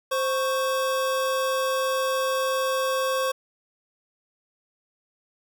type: tone pair together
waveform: square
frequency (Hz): 523.2 / 1108.7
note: C5 / C#6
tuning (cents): 0 / 0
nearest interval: octave + minor second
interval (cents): 1300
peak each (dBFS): -25 / -28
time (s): 0.11-3.32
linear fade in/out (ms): 10
effects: none